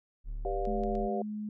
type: tone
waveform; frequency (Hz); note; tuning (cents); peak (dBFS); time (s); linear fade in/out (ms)
triangle; 36.52; D1; -9; -32; 0.24-1.09; 50
type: chord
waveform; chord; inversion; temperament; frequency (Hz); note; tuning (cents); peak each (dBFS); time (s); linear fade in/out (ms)
sine; G dominant seventh; none; just; 392 / 490 / 588 / 705.6; G4 / B4 / D5 / F5; 0 / -14 / +2 / +18; -34 / -39 / -39 / -35; 0.45-1.22; 2
type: clicks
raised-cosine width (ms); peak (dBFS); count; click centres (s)
0.2; -36; 3; 0.653 / 0.836 / 0.953
type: tone with pitch glide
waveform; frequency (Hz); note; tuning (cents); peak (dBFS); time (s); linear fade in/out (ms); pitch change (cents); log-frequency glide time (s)
sine; 213.2 to 211.4; G#3 to G#3; +46 to +31; -34; 0.67-1.49; 2; -15; 0.94-1.11
effects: none